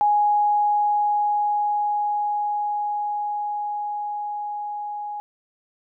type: tone with level ramp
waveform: sine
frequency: 830.6 Hz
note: G#5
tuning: in tune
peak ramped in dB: -15 to -28 dBFS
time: 0.01-5.2 s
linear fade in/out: 0 ms
effects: none